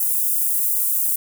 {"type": "high-pass noise", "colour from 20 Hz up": "white", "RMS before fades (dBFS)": -20, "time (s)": [0, 1.16], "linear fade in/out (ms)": 5, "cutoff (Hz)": 9500, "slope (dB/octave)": 24, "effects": []}